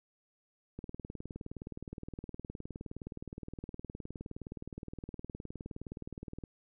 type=click train; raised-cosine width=3 ms; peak=-29 dBFS; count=110; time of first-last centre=0.79-6.438 s; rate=19.3 Hz; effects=none